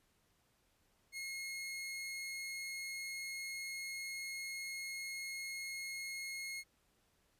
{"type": "tone", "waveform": "sawtooth", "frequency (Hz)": 2159, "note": "C#7", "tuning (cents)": -46, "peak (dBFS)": -38, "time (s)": [1.12, 6.64], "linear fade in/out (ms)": 50, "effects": ["pink hiss -75 dBFS RMS until 7.39 s", "resampled to 32000 Hz"]}